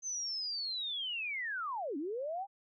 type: linear two-way sweep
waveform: sine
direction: down then up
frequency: 6272 to 265.9 to 816 Hz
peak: -35 dBFS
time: 0.02-2.47 s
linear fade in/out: 50 ms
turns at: 1.97 s
effects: none